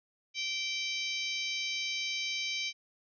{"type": "harmonic tone with a mistuned harmonic", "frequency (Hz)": 776, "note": "G5", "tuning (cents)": -18, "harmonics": [3, 4, 5, 6, 7, 8], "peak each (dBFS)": [-36, -38, -40, -42, -43, -44], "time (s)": [0.34, 2.73], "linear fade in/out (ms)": 50, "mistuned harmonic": 6, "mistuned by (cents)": 31, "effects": []}